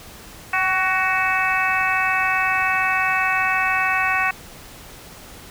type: harmonic tone with a mistuned harmonic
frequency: 373.1 Hz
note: F#4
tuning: 14 cents sharp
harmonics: 2 / 3 / 4 / 5 / 6 / 7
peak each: -25 / -24 / -24 / -24 / -26 / -24 dBFS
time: 0.53-4.31 s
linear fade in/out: 5 ms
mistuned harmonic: 2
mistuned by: +29 cents
effects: pink hiss -41 dBFS RMS until 5.5 s